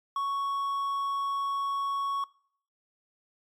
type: tone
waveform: triangle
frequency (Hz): 1111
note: C#6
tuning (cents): +4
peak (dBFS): -25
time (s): 0.16-2.24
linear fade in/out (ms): 2
effects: noise-tail reverb RT60 0.6 s tail -23 dB re dry + MP3 96 kbps